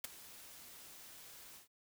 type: noise with ADSR envelope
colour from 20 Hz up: white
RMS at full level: -37 dBFS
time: 0.04-1.68 s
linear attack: 4 ms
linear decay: 13 ms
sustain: -18 dB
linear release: 120 ms
effects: none